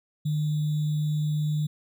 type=tone with sample-and-hold; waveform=sine; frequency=151.4 Hz; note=D#3; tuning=47 cents flat; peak=-23 dBFS; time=0.25-1.67 s; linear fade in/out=10 ms; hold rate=3675 Hz; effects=none